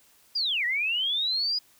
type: linear two-way sweep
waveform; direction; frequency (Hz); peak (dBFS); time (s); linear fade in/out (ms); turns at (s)
sine; down then up; 4978 to 1864.7 to 4978; -24; 0.35-1.59; 10; 0.65
effects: white hiss -60 dBFS RMS until 1.79 s